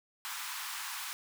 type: high-pass noise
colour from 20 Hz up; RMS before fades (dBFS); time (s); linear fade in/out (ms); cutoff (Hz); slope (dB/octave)
pink; -40; 0.25-1.13; 0; 900; 48
effects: none